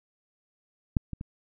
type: clicks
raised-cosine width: 5 ms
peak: -10 / -22 / -24 dBFS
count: 3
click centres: 0.968 / 1.133 / 1.211 s
effects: none